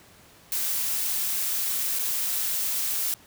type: noise with dropouts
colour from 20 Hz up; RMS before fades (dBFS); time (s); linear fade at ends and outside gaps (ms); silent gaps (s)
blue; -27; 0.52-3.14; 0; 1.988-1.993
effects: pink hiss -53 dBFS RMS until 3.26 s + high-pass 60 Hz 12 dB/octave